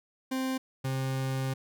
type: tone pair in turn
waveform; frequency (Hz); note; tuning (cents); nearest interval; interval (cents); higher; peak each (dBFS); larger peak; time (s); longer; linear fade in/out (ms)
40% pulse; 261.6 / 132.78; C4 / C3; 0 / +26; octave; 1174; first; -28 / -28; neither; 0.31-0.58 / 0.84-1.54; second; 10
effects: none